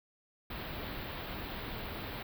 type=band-stop noise; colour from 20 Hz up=pink; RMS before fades=-41 dBFS; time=0.5-2.23 s; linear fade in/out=5 ms; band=4300 to 14000 Hz; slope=48 dB/octave; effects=none